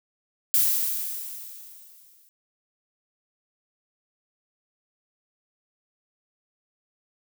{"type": "noise with exponential decay", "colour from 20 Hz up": "violet", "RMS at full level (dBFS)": -19, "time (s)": [0.54, 2.29], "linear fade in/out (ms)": 0, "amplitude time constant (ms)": 380, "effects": []}